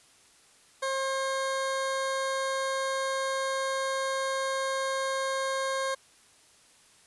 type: tone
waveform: 20% pulse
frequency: 535 Hz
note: C5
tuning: 38 cents sharp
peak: -23 dBFS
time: 0.82-5.95 s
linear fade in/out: 10 ms
effects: white hiss -59 dBFS RMS until 7.06 s + resampled to 24000 Hz